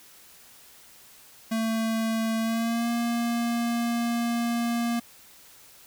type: tone with pitch glide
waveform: square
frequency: 224 to 235.1 Hz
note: A3 to A#3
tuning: +31 to +15 cents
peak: -25 dBFS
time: 1.51-5 s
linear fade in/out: 10 ms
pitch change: +84 cents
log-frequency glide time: 2.41-2.89 s
effects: white hiss -52 dBFS RMS until 5.86 s